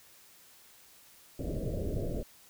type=low-pass noise; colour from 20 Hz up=pink; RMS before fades=-34 dBFS; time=1.39-2.23 s; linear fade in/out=5 ms; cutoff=650 Hz; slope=96 dB/octave; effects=white hiss -58 dBFS RMS until 2.49 s